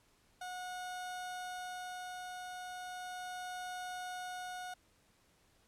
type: tone with tremolo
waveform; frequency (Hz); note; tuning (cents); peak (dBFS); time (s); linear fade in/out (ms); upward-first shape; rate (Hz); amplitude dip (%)
30% pulse; 729; F#5; -26; -38; 0.41-4.74; 5; sine; 0.36; 25
effects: pink hiss -70 dBFS RMS until 5.67 s + low-pass 12000 Hz 12 dB/octave